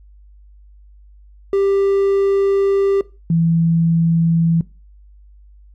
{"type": "tone pair in turn", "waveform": ["triangle", "sine"], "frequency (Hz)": [394.4, 165.82], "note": ["G4", "E3"], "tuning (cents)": [11, 11], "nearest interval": "octave + minor third", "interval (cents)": 1500, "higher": "first", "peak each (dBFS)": [-11, -12], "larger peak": "first", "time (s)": [[1.53, 3.01], [3.3, 4.61]], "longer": "first", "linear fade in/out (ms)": 2, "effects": ["noise-tail reverb RT60 0.3 s tail -20 dB re dry", "added 50 Hz sine -42 dBFS peak until 5.74 s"]}